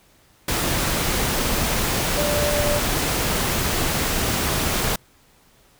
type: tone in noise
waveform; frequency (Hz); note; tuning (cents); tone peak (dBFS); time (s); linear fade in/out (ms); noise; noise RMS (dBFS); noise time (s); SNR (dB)
sine; 587.3; D5; 0; -22; 2.17-2.79; 5; pink; -22; 0.48-4.96; -3
effects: pink hiss -56 dBFS RMS until 5.79 s